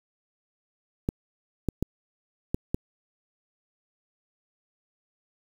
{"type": "clicks", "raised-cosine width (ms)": 3, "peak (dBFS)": -12, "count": 5, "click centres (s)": [1.089, 1.687, 1.826, 2.545, 2.745], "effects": ["7-bit"]}